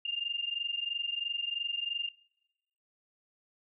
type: tone pair together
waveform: sine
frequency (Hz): 2794 / 2817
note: F7 / F7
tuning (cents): 0 / +14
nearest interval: unison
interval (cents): 14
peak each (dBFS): -35 / -34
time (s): 0.05-2.09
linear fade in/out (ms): 5
effects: noise-tail reverb RT60 0.9 s tail -23 dB re dry